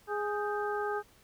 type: harmonic tone with a mistuned harmonic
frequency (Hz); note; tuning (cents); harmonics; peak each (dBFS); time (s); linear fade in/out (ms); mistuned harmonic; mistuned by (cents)
414.8; G#4; -2; 1 / 2 / 3 / 4; -33 / -36 / -38 / -39; 0.07-1.03; 50; 4; -96
effects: pink hiss -62 dBFS RMS until 1.23 s